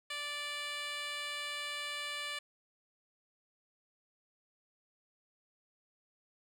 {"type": "tone with band-pass filter", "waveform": "10% pulse", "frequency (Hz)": 585, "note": "D5", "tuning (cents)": -7, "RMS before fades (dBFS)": -40, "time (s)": [0.1, 2.39], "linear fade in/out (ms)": 5, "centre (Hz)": 3500, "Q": 0.62, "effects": []}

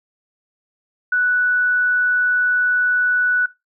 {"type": "tone", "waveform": "sine", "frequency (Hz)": 1480, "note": "F#6", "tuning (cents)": 0, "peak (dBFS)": -14, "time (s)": [1.12, 3.46], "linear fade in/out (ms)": 5, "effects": ["noise-tail reverb RT60 0.2 s tail -18 dB re dry"]}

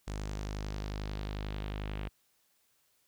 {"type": "tone with low-pass filter sweep", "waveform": "sawtooth", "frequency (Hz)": 51.2, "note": "G#1", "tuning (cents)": -24, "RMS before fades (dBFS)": -38, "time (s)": [0.07, 2.09], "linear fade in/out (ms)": 10, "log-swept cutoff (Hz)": [7500, 2800], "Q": 1.9, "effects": ["white hiss -72 dBFS RMS until 3.07 s"]}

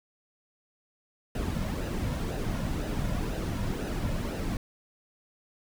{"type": "noise with flanger", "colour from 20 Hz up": "brown", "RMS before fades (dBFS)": -31, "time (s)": [1.35, 4.57], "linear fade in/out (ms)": 2, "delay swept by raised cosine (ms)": [0.89, 2.59], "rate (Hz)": 2, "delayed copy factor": -0.55, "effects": []}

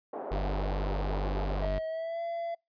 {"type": "band-pass noise", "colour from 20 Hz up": "white", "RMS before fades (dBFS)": -38, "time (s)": [0.13, 1.66], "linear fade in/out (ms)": 5, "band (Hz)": [310, 820], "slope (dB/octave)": 24}
{"type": "tone", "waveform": "45% pulse", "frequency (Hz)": 49, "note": "G1", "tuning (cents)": 0, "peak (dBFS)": -29, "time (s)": [0.31, 1.79], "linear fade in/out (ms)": 10}
{"type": "tone with pitch glide", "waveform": "triangle", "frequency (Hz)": [639, 677], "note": ["D#5", "E5"], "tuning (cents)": [46, 46], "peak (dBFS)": -30, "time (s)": [1.62, 2.55], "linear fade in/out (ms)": 10, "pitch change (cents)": 100, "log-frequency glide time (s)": [1.87, 2.22]}
{"effects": ["noise-tail reverb RT60 0.2 s tail -26 dB re dry", "resampled to 11025 Hz"]}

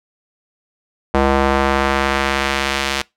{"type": "tone with band-pass filter sweep", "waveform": "square", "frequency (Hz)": 68.3, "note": "C#2", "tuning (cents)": -25, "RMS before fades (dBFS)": -17, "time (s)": [1.14, 3.02], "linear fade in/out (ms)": 5, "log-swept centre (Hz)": [730, 3400], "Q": 0.78, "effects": ["noise-tail reverb RT60 0.2 s tail -24 dB re dry"]}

